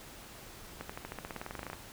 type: accelerating click train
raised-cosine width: 0.5 ms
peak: -24 dBFS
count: 18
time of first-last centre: 0.81-1.732 s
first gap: 85 ms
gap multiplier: 0.94
effects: pink hiss -50 dBFS RMS until 1.92 s